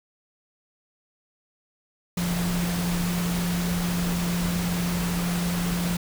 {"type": "tone in noise", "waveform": "sine", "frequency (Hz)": 174.61, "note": "F3", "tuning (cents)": 0, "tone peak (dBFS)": -24, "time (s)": [2.17, 5.97], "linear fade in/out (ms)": 5, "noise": "pink", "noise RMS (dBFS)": -31, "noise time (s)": [2.17, 5.97], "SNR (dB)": 4, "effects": []}